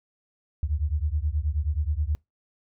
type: beating tone pair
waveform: sine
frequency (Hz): 71.2 / 80.6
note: C#2 / E2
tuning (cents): +47 / -38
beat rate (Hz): 9.4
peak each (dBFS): -26 / -27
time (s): 0.63-2.15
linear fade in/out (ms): 0
effects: noise-tail reverb RT60 0.2 s tail -25 dB re dry